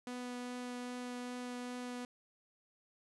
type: tone with vibrato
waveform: sawtooth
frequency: 246.9 Hz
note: B3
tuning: in tune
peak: -37 dBFS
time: 0.07-2.05 s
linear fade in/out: 2 ms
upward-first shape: triangle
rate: 2.5 Hz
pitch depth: 8 cents each way
effects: resampled to 24000 Hz + 12-bit